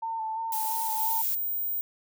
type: tone with vibrato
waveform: sine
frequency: 893 Hz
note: A5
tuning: 25 cents sharp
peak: -29 dBFS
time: 0.02-1.22 s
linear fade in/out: 10 ms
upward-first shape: square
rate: 2.9 Hz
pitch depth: 23 cents each way
type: noise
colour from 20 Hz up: violet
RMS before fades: -32 dBFS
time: 0.52-1.35 s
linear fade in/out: 2 ms
type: tone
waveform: sine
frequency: 15110 Hz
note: A#9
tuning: 22 cents sharp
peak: -27 dBFS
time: 1-1.81 s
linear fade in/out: 0 ms
effects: none